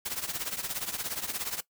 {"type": "noise with tremolo", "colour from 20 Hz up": "white", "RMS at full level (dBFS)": -31, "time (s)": [0.05, 1.61], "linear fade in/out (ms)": 10, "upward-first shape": "triangle", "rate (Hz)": 17, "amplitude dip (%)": 85, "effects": ["noise-tail reverb RT60 0.1 s tail -19 dB re dry"]}